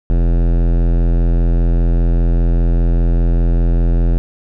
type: tone with hard clipping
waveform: sine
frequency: 42.51 Hz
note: F1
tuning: 46 cents flat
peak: -12 dBFS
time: 0.1-4.18 s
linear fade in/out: 0 ms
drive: 18 dB
effects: none